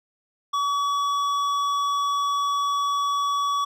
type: tone with hard clipping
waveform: triangle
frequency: 1136 Hz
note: C#6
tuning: 42 cents sharp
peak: -23 dBFS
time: 0.53-3.65 s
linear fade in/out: 10 ms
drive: 13 dB
effects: none